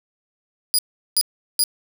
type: tone bursts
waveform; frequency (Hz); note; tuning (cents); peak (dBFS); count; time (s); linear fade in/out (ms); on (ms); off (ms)
20% pulse; 4900; D#8; -27; -9; 3; 0.74-1.638; 0; 46; 380
effects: none